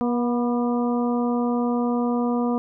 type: harmonic tone with a mistuned harmonic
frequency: 240.7 Hz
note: B3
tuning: 44 cents flat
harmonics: 1 / 2 / 3 / 4 / 5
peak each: -21 / -27 / -31 / -33 / -35 dBFS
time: 0.01-2.58 s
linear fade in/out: 0 ms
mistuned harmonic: 4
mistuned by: +32 cents
effects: none